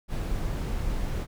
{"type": "noise", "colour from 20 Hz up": "brown", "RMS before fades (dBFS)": -29, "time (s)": [0.08, 1.27], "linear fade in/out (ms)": 50, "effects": []}